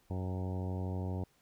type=harmonic tone with a mistuned harmonic; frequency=92.5 Hz; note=F#2; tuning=in tune; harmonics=1 / 2 / 3 / 4 / 5 / 6 / 7 / 8 / 9 / 10; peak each=-35 / -41 / -45 / -47 / -49 / -51 / -52 / -53 / -54 / -55 dBFS; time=0.1-1.24 s; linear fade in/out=5 ms; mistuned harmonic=8; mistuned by=+27 cents; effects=pink hiss -70 dBFS RMS until 1.41 s